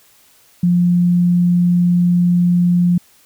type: tone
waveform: sine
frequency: 175.9 Hz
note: F3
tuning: 13 cents sharp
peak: -10 dBFS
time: 0.63-2.98 s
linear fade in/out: 5 ms
effects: white hiss -51 dBFS RMS until 3.25 s